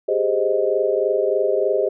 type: chord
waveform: sine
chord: Ab major seventh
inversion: third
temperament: equal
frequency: 392 / 415.3 / 523.3 / 622.3 Hz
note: G4 / Ab4 / C5 / Eb5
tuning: 0 / 0 / 0 / 0 cents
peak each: -22 dBFS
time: 0.08-1.89 s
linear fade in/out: 10 ms
effects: none